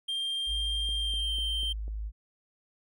triangle tone with pitch glide, 3187 to 3138 Hz, G7 to G7, +28 to +1 cents, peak -28 dBFS, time 0.08-1.73 s, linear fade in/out 10 ms, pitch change -27 cents, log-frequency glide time 0.97-1.33 s
sine tone, 52.9 Hz, G#1, 33 cents sharp, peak -32 dBFS, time 0.46-2.12 s, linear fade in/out 50 ms
click train, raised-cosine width 2 ms, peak -37 dBFS, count 5, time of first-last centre 0.89-1.88 s, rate 4.04 Hz
effects none

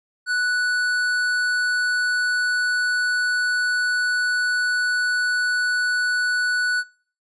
sine tone with tanh clipping, 1480 Hz, F#6, in tune, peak -21 dBFS, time 0.26-6.84 s, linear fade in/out 50 ms, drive 14 dB, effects noise-tail reverb RT60 0.5 s tail -24 dB re dry + resampled to 24000 Hz

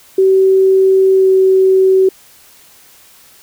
sine tone with pitch glide, 382 to 379.4 Hz, G4 to F#4, -45 to +43 cents, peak -6 dBFS, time 0.18-2.09 s, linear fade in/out 5 ms, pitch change -12 cents, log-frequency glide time 1.14-1.29 s, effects white hiss -44 dBFS RMS until 3.42 s

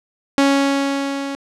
sawtooth tone with level ramp, 277.2 Hz, C#4, in tune, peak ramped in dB -7 to -20 dBFS, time 0.38-1.35 s, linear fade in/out 0 ms, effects low-pass 7000 Hz 12 dB/octave

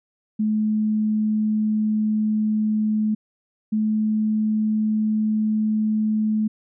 sine tone pair in turn, 214.7 / 215.6 Hz, A3 / A3, -42 / -35 cents, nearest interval unison, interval 7 cents, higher second, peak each -18 dBFS, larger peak neither, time 0.39-3.15 / 3.72-6.48 s, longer neither, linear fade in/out 10 ms, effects none

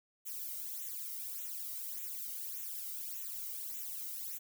violet noise with flanger, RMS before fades -42 dBFS, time 0.25-4.39 s, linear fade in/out 20 ms, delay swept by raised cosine 0.2 to 1.19 ms, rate 1.7 Hz, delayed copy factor -1, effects none

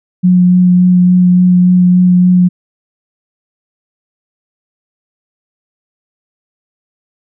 sine tone with vibrato, 180.3 Hz, F#3, 45 cents flat, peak -4 dBFS, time 0.23-2.49 s, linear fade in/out 20 ms, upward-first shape sine, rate 3.5 Hz, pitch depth 11 cents each way, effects none

